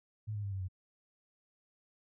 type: tone with pitch steps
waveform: sine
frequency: 107.3 / 103.41 / 99.65 / 96.04 / 92.55 Hz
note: A2 / G#2 / G2 / G2 / F#2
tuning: -43 / -7 / +29 / -35 / +1 cents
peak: -35 dBFS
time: 0.27-0.685 s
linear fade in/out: 20 ms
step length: 83 ms
effects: none